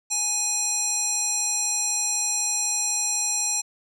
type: tone with band-pass filter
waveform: square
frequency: 832 Hz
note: G#5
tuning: 3 cents sharp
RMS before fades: -25 dBFS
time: 0.1-3.62 s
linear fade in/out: 20 ms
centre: 6900 Hz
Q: 8.8
effects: none